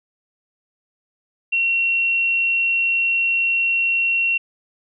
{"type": "tone", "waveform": "sine", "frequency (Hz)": 2731, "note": "F7", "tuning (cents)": -39, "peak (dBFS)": -16, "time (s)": [1.52, 4.38], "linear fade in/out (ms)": 10, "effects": []}